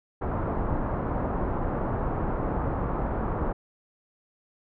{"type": "low-pass noise", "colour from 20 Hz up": "pink", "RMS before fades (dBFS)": -28, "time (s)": [0.21, 3.53], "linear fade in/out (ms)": 10, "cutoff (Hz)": 1200, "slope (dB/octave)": 24, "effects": []}